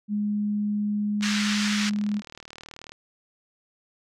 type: tone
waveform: sine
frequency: 207.7 Hz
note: G#3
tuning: in tune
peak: -23 dBFS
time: 0.08-2.22 s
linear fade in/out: 50 ms
type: click train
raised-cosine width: 0.2 ms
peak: -24 dBFS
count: 67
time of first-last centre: 1.21-2.92 s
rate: 38.6 Hz
type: band-pass noise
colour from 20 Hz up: pink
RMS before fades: -29 dBFS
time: 1.22-1.9 s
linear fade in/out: 10 ms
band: 1400 to 6400 Hz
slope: 24 dB/octave
effects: none